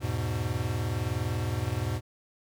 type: chord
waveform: square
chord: E major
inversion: none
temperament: equal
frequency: 82.41 / 103.83 / 123.47 Hz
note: E2 / G#2 / B2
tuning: 0 / 0 / 0 cents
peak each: -35 / -32 / -33 dBFS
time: 0-2.01 s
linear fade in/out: 50 ms
effects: none